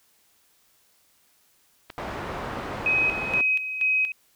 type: clicks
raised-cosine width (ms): 0.3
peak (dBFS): -30 / -21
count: 2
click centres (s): 1.899 / 1.902
type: low-pass noise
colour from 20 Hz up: white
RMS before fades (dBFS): -33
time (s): 1.98-3.41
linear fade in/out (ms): 0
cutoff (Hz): 1100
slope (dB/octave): 12
type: tone with tremolo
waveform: sine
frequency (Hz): 2531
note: D#7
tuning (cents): +29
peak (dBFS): -19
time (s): 2.86-4.12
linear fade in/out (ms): 2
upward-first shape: square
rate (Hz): 2.1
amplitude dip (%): 65
effects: white hiss -63 dBFS RMS until 4.35 s